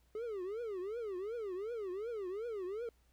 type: tone with vibrato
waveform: triangle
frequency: 415.3 Hz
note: G#4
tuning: in tune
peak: -36 dBFS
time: 0.15-2.89 s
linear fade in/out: 2 ms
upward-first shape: triangle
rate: 2.7 Hz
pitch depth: 290 cents each way
effects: added 60 Hz sine -68 dBFS peak until 3.12 s + pink hiss -75 dBFS RMS until 3.12 s